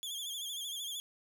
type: tone with vibrato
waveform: sawtooth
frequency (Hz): 3336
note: G#7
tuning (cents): +7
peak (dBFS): -35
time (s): 0.03-1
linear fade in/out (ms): 0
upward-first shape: sine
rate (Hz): 13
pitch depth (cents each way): 82
effects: none